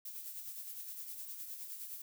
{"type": "noise with tremolo", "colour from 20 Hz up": "violet", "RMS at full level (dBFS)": -44, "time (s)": [0.05, 2.02], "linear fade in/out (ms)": 5, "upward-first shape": "sine", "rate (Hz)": 9.7, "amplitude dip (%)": 45, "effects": []}